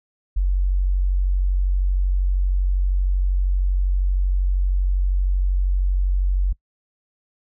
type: tone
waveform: sine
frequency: 46.37 Hz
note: F#1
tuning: 5 cents sharp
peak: -16 dBFS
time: 0.36-6.53 s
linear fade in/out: 10 ms
effects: noise-tail reverb RT60 0.1 s tail -23 dB re dry